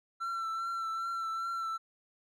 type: tone with vibrato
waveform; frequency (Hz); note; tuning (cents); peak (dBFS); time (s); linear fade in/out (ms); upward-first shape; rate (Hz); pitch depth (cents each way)
triangle; 1346; E6; +36; -31; 0.2-1.78; 20; triangle; 2.5; 29
effects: none